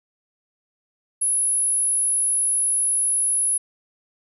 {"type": "tone", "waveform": "sine", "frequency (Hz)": 10548, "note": "E9", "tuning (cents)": 0, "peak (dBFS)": -18, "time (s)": [1.21, 3.58], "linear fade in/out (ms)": 10, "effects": []}